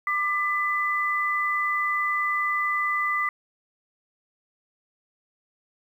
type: tone pair together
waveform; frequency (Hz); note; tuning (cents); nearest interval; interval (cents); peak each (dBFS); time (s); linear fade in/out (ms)
sine; 1189.2 / 2000; D6 / B6; +21 / +21; major sixth; 900; -25; 0.07-3.29; 2
effects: 9-bit